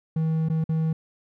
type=tone with dropouts; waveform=triangle; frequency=159.9 Hz; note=D#3; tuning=48 cents sharp; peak=-19 dBFS; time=0.16-0.93 s; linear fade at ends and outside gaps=5 ms; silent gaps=0.487-0.498 / 0.641-0.691 s; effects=none